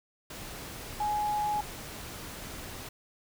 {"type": "tone in noise", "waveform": "sine", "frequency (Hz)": 838, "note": "G#5", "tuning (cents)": 15, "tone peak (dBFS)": -27, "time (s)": [1, 1.61], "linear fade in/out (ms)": 5, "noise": "pink", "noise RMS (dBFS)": -42, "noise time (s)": [0.3, 2.89], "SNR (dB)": 12, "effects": []}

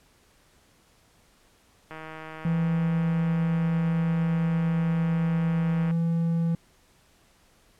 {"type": "click train", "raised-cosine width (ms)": 0.5, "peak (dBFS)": -25, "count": 633, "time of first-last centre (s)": [1.91, 5.91], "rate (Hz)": 158}
{"type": "tone", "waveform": "triangle", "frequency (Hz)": 166.8, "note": "E3", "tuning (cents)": 21, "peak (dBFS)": -20, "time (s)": [2.45, 6.55], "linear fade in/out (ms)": 2}
{"effects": ["pink hiss -61 dBFS RMS until 7.79 s", "low-pass 12000 Hz 12 dB/octave"]}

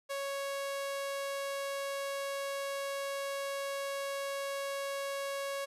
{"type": "tone", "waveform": "sawtooth", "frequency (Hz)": 554.4, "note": "C#5", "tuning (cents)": 0, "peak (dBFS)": -31, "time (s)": [0.09, 5.66], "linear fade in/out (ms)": 20, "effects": ["resampled to 32000 Hz"]}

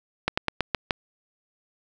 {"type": "slowing click train", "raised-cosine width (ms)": 0.3, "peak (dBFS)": -6, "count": 6, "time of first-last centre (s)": [0.28, 0.908], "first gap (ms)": 95, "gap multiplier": 1.14, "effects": []}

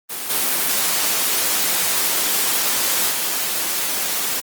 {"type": "noise with level steps", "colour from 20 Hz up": "white", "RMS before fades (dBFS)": [-27, -19, -22], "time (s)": [0.09, 4.41], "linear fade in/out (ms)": 20, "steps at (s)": [0.29, 3.1], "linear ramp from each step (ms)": 20, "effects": ["high-pass 200 Hz 12 dB/octave", "Opus 24 kbps"]}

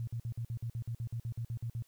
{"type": "tone bursts", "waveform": "sine", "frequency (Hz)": 116.6, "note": "A#2", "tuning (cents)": 1, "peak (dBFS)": -34, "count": 15, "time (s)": [0, 1.823], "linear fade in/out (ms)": 0, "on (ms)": 73, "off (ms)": 52, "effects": ["white hiss -69 dBFS RMS until 1.87 s"]}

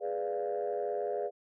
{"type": "chord", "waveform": "sine", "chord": "G# diminished seventh", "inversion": "none", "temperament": "equal", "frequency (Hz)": [415.3, 493.9, 587.3, 698.5], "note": ["G#4", "B4", "D5", "F5"], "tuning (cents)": [0, 0, 0, 0], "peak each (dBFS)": [-34, -36, -36, -37], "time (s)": [0, 1.31], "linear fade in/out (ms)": 50, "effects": ["tanh soft clip ceiling -24 dBFS"]}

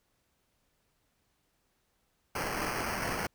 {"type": "noise with sample-and-hold", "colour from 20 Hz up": "white", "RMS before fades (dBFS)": -34, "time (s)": [2.35, 3.27], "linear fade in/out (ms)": 5, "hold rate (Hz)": 3675, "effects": ["pink hiss -75 dBFS RMS until 3.34 s"]}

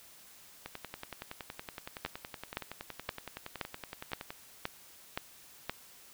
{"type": "two click trains", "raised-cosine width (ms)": 0.3, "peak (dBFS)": [-17, -24], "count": [8, 40], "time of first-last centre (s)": [[2.05, 5.696], [0.66, 4.305]], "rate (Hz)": [1.92, 10.7], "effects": ["white hiss -56 dBFS RMS until 6.13 s"]}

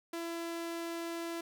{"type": "tone", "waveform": "sawtooth", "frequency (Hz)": 335.8, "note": "E4", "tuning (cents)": 32, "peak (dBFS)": -33, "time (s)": [0.13, 1.41], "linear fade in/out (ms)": 5, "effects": []}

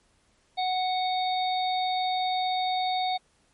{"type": "harmonic tone", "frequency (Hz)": 740, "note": "F#5", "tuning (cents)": 0, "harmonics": [1, 3, 5, 6], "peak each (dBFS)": [-25, -38, -33, -39], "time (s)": [0.57, 3.18], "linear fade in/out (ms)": 20, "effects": ["pink hiss -66 dBFS RMS until 3.53 s", "MP3 48 kbps"]}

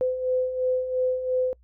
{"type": "beating tone pair", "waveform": "sine", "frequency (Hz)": [507, 509.9], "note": ["B4", "C5"], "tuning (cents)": [45, -45], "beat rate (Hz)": 2.9, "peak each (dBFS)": [-30, -23], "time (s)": [0.01, 1.53], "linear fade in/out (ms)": 0, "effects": ["noise-tail reverb RT60 0.1 s tail -26 dB re dry", "added 60 Hz sine -54 dBFS peak until 1.63 s"]}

